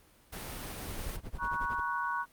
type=noise; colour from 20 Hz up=pink; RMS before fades=-41 dBFS; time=0.32-1.17 s; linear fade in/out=10 ms
type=noise with tremolo; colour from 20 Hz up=brown; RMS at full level=-37 dBFS; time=0.88-1.8 s; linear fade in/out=2 ms; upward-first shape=sine; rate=11 Hz; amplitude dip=100%
type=chord; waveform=sine; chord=F# major; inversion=first; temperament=equal with one note detuned; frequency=952.5 / 1108.7 / 1480 Hz; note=A#5 / C#6 / F#6; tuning=+37 / 0 / 0 cents; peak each=-35 dBFS; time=1.38-2.26 s; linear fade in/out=50 ms
effects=pink hiss -62 dBFS RMS until 2.32 s + Opus 32 kbps